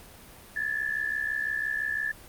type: tone pair together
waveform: sine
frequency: 1694.1 / 1760 Hz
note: G#6 / A6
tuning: +34 / 0 cents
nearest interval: minor second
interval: 66 cents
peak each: -31 / -29 dBFS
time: 0.56-2.12 s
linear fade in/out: 5 ms
effects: pink hiss -49 dBFS RMS until 2.28 s + Opus 32 kbps